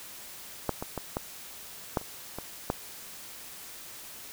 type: clicks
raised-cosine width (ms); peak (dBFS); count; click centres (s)
1; -12 / -19 / -18 / -15 / -11 / -30 / -21 / -12; 8; 0.693 / 0.825 / 0.977 / 1.169 / 1.972 / 2.014 / 2.386 / 2.701
effects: white hiss -45 dBFS RMS until 4.32 s